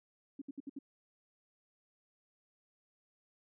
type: tone bursts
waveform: sine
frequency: 277.8 Hz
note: C#4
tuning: 4 cents sharp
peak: -40 dBFS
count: 5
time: 0.39-0.789 s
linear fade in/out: 5 ms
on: 27 ms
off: 66 ms
effects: none